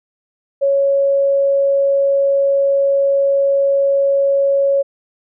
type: tone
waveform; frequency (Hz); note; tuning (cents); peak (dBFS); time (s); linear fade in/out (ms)
sine; 554.4; C#5; 0; -11; 0.61-4.83; 20
effects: none

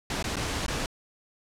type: noise with dropouts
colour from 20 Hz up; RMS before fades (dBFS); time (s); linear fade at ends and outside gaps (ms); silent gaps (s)
pink; -30; 0.1-0.86; 2; 0.227-0.241 / 0.358-0.367 / 0.664-0.681
effects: low-pass 8000 Hz 12 dB/octave

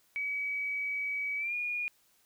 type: tone with pitch glide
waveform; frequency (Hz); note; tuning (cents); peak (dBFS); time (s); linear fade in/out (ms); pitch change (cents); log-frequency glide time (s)
sine; 2275 to 2438; C#7 to D#7; +44 to -36; -31; 0.16-1.88; 0; +120; 1.37-1.54
effects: white hiss -68 dBFS RMS until 2.25 s

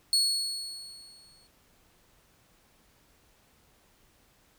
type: tone with exponential decay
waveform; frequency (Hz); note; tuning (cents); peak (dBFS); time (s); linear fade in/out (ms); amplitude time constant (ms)
35% pulse; 4363; C#8; -28; -19; 0.13-1.47; 1; 290
effects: pink hiss -64 dBFS RMS until 4.58 s

